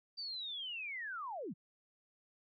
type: linear sweep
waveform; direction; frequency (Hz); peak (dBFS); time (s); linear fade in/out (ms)
sine; down; 4690 to 127.8; -40; 0.17-1.54; 20
effects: none